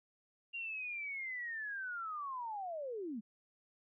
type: linear sweep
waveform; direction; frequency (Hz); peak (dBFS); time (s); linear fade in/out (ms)
sine; down; 2794 to 198.4; -39; 0.53-3.21; 20
effects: none